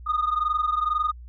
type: tone pair together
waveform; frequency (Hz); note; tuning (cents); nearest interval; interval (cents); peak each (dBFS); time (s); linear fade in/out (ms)
sine; 1222.4 / 1244.5; D#6 / D#6; -31 / 0; unison; 31; -22 / -24; 0.06-1.12; 20
effects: tanh soft clip ceiling -17 dBFS + added 60 Hz sine -39 dBFS peak until 1.28 s